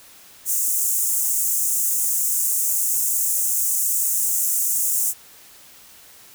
pink high-pass noise, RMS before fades -21 dBFS, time 0.45-5.14 s, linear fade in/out 50 ms, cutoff 6700 Hz, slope 48 dB/octave, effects white hiss -47 dBFS RMS until 6.34 s

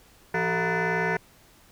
sine tone with frequency modulation, 659.3 Hz, E5, in tune, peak -21 dBFS, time 0.34-1.17 s, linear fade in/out 5 ms, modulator 276 Hz, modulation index 5, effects tanh soft clip ceiling -20 dBFS + pink hiss -56 dBFS RMS until 1.71 s

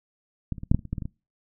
clicks, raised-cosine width 5 ms, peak -15 / -26 / -22 / -6 / -8 / -27 / -26 / -15 / -19 / -20 / -20 dBFS, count 11, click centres 0.523 / 0.582 / 0.634 / 0.715 / 0.746 / 0.792 / 0.853 / 0.93 / 0.982 / 1.022 / 1.055 s, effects noise-tail reverb RT60 0.3 s tail -24 dB re dry

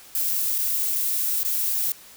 violet noise with dropouts, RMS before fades -24 dBFS, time 0.15-1.92 s, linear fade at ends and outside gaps 1 ms, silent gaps 0.582-0.585 / 1.432-1.449 s, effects white hiss -47 dBFS RMS until 2.16 s

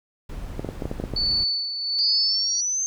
brown noise, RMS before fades -34 dBFS, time 0.29-1.44 s, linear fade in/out 5 ms
clicks, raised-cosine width 2 ms, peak -14 dBFS, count 9, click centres 0.595 / 0.647 / 0.689 / 0.822 / 0.855 / 0.914 / 1 / 1.039 / 1.137 s
sine tone with tremolo, 4482 Hz, C#8, 18 cents sharp, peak -19 dBFS, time 1.16-2.61 s, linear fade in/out 5 ms, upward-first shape sine, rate 1.3 Hz, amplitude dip 60%
sine exponential sweep, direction up, 4775 to 6350 Hz, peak -22 dBFS, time 1.99-2.86 s, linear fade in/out 0 ms
effects none

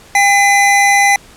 square tone pair together, 803 / 2023 Hz, G5 / B6, +41 / +41 cents, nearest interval octave + major third, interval 1600 cents, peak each -11 dBFS, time 0.15-1.16 s, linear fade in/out 2 ms, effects pink hiss -41 dBFS RMS until 1.36 s + low-pass 11000 Hz 12 dB/octave

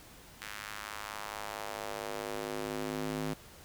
square tone with high-pass filter sweep, 52.2 Hz, G#1, 10 cents sharp, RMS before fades -39 dBFS, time 0.41-3.34 s, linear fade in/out 10 ms, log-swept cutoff 1700 to 200 Hz, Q 1.4, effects pink hiss -54 dBFS RMS until 3.64 s

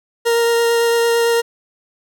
40% pulse tone with vibrato, 466.2 Hz, A#4, in tune, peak -12 dBFS, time 0.25-1.42 s, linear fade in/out 20 ms, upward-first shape sine, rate 8.9 Hz, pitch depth 9 cents each way, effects none

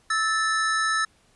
square tone pair together, 1306 / 1762.2 Hz, E6 / A6, -17 / +2 cents, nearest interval perfect fourth, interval 519 cents, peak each -25 dBFS, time 0.1-1.05 s, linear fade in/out 5 ms, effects pink hiss -61 dBFS RMS until 1.35 s + resampled to 24000 Hz

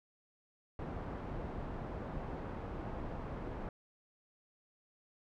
pink low-pass noise, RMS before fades -42 dBFS, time 0.79-3.69 s, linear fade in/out 2 ms, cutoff 1000 Hz, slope 12 dB/octave, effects none

